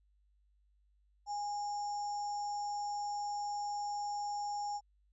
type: tone with sample-and-hold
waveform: sine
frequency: 824 Hz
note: G#5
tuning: 14 cents flat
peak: -35 dBFS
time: 1.26-4.81 s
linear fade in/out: 50 ms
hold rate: 6300 Hz
effects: added 50 Hz sine -68 dBFS peak until 5.12 s + resampled to 24000 Hz

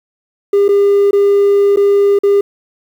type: tone with dropouts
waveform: triangle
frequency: 402.3 Hz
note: G4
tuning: 45 cents sharp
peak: -4 dBFS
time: 0.53-2.41 s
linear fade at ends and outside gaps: 5 ms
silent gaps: 0.682-0.689 / 1.11-1.13 / 1.761-1.771 / 2.189-2.234 s
effects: tanh soft clip ceiling -2 dBFS + 7-bit

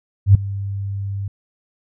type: tone with ADSR envelope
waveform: sine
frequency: 99.1 Hz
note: G2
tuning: 19 cents sharp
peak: -3 dBFS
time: 0.26-1.28 s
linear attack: 88 ms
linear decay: 6 ms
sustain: -19 dB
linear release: 4 ms
effects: none

